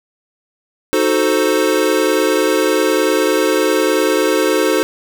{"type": "chord", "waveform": "square", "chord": "D# diminished seventh", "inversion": "none", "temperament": "equal", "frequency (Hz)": [311.1, 370, 440, 523.3], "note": ["D#4", "F#4", "A4", "C5"], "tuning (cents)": [0, 0, 0, 0], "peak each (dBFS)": [-19, -19, -18, -19], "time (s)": [0.93, 4.83], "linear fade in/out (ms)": 0, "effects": []}